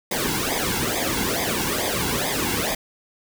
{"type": "noise with flanger", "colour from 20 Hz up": "pink", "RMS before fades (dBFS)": -24, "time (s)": [0.11, 2.75], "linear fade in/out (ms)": 5, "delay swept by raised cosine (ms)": [0.7, 1.67], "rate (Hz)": 2.3, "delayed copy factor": -0.8, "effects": []}